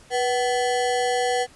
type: ring-modulated tone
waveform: square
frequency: 622.3 Hz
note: D#5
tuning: in tune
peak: -18 dBFS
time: 0.1-1.47 s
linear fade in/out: 50 ms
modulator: 133 Hz
effects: pink hiss -51 dBFS RMS until 1.55 s + resampled to 24000 Hz